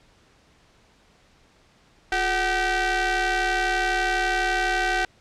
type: ring-modulated tone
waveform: sawtooth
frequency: 392 Hz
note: G4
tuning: in tune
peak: -14 dBFS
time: 2.12-5.05 s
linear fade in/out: 2 ms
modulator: 1140 Hz
effects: pink hiss -58 dBFS RMS until 5.2 s + low-pass 6000 Hz 12 dB/octave